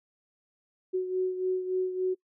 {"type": "beating tone pair", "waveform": "sine", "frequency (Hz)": [370, 373.5], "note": ["F#4", "F#4"], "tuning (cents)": [0, 16], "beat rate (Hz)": 3.5, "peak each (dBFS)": [-27, -34], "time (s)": [0.93, 2.15], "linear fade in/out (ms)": 20, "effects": ["noise-tail reverb RT60 0.1 s tail -23 dB re dry"]}